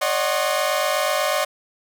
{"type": "tone cluster", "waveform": "sawtooth", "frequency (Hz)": [565, 613, 741, 1067], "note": ["C#5", "D#5", "F#5", "C6"], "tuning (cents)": [33, -26, 2, 34], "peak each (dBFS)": [-21, -19, -23, -23], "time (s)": [0.01, 1.45], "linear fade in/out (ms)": 10, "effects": []}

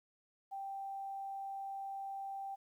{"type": "tone", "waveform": "sine", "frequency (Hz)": 784, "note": "G5", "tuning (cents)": 0, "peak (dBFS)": -40, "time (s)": [0.51, 2.56], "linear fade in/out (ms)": 20, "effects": ["12-bit"]}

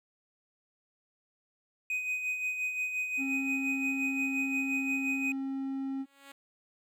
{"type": "tone with tremolo", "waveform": "triangle", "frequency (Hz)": 2502, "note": "D#7", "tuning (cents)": 9, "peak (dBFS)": -27, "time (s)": [1.9, 5.32], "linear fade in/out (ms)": 2, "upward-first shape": "sine", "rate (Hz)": 5.7, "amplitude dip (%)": 50}
{"type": "tone", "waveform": "triangle", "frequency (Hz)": 269.6, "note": "C#4", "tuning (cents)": -48, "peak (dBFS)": -30, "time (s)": [3.17, 6.06], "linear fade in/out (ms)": 50}
{"type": "tone with exponential growth", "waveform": "5% pulse", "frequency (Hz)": 277.2, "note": "C#4", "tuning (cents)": 0, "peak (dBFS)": -35, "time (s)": [5.89, 6.32], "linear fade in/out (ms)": 5, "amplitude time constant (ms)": 92}
{"effects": []}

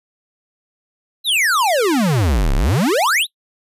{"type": "exponential two-way sweep", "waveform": "square", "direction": "down then up", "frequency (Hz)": [4142, 30.19, 4142], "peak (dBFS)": -14, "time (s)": [1.24, 3.27], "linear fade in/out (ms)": 50, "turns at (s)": 2.54, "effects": ["noise-tail reverb RT60 0.1 s tail -24 dB re dry", "resampled to 32000 Hz"]}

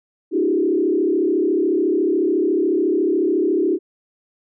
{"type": "tone with frequency modulation", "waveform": "sine", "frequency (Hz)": 350, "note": "F4", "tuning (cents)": 4, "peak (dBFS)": -15, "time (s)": [0.31, 3.79], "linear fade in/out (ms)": 50, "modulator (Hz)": 34, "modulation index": 1.6, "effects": []}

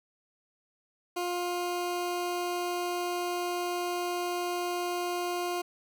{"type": "tone", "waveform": "20% pulse", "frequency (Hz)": 353.3, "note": "F4", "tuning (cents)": 20, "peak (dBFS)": -25, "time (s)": [1.16, 5.62], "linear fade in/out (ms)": 10, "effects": []}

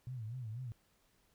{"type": "tone with vibrato", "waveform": "sine", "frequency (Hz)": 118, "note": "A#2", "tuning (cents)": 22, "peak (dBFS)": -40, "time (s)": [0.07, 0.72], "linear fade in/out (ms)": 0, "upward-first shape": "sine", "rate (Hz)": 4.1, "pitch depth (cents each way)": 170, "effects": ["pink hiss -73 dBFS RMS until 1.34 s"]}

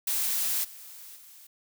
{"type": "noise with level steps", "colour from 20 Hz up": "blue", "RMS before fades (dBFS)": [-28, -46, -51], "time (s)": [0.07, 1.47], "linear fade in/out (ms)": 5, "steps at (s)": [0.63, 1.15], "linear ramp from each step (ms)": 20, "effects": []}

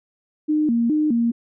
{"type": "tone with vibrato", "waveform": "sine", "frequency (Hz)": 266.8, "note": "C4", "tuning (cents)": 34, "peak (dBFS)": -16, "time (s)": [0.48, 1.32], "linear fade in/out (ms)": 20, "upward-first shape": "square", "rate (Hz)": 2.4, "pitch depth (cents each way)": 230, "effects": []}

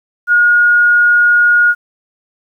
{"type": "tone", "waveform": "sine", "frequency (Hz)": 1437, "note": "F6", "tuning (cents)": 49, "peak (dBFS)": -6, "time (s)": [0.27, 1.75], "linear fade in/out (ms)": 50, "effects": ["8-bit"]}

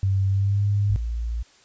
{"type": "tone with pitch glide", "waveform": "sine", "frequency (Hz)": [96.9, 101.6], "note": ["G2", "G#2"], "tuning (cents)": [-20, -38], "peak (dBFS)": -18, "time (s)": [0.03, 0.96], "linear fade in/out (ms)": 0, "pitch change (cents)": 82, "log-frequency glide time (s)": [0.28, 0.64]}
{"type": "tone", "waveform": "sine", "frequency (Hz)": 57.4, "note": "A#1", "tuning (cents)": -26, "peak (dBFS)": -24, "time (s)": [0.89, 1.43], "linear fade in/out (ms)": 10}
{"effects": ["white hiss -55 dBFS RMS until 1.64 s", "resampled to 16000 Hz"]}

